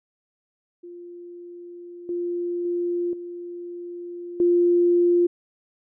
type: tone with level steps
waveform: sine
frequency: 349.2 Hz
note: F4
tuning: in tune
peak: -37 / -24 / -22 / -32 / -15 dBFS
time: 0.83-5.27 s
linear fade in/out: 10 ms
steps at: 2.09 / 2.65 / 3.13 / 4.4 s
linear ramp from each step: 2 ms
effects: none